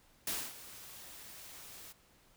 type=noise with ADSR envelope; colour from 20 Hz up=white; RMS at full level=-35 dBFS; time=0.27-1.93 s; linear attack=4 ms; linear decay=250 ms; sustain=-16 dB; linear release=17 ms; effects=pink hiss -66 dBFS RMS until 2.36 s